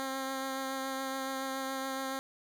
10% pulse tone with vibrato, 266.7 Hz, C4, 33 cents sharp, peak -26 dBFS, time 0-2.19 s, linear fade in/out 0 ms, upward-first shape triangle, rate 7.1 Hz, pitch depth 15 cents each way, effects none

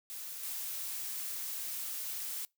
blue noise with level steps, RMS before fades -43 / -39 dBFS, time 0.1-2.45 s, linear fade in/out 0 ms, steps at 0.43 s, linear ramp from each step 5 ms, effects noise-tail reverb RT60 0.2 s tail -25 dB re dry

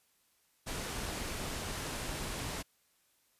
pink low-pass noise, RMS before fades -39 dBFS, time 0.66-2.63 s, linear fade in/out 20 ms, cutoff 12000 Hz, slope 24 dB/octave, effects white hiss -72 dBFS RMS until 3.39 s + resampled to 32000 Hz

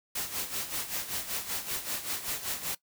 white noise with tremolo, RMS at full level -32 dBFS, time 0.15-2.75 s, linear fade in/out 5 ms, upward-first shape sine, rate 5.2 Hz, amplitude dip 70%, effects noise-tail reverb RT60 0.1 s tail -19 dB re dry

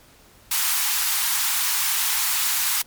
white high-pass noise, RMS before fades -22 dBFS, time 0.51-2.82 s, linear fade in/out 5 ms, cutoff 820 Hz, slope 48 dB/octave, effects pink hiss -52 dBFS RMS until 2.86 s + MP3 96 kbps

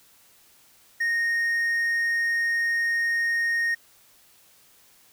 triangle tone, 1856 Hz, A#6, 8 cents flat, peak -20 dBFS, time 1-3.75 s, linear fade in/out 10 ms, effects white hiss -57 dBFS RMS until 5.12 s

